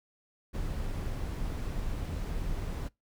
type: noise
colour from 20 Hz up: brown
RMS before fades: -34 dBFS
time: 0.53-2.89 s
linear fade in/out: 20 ms
effects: noise-tail reverb RT60 0.2 s tail -24 dB re dry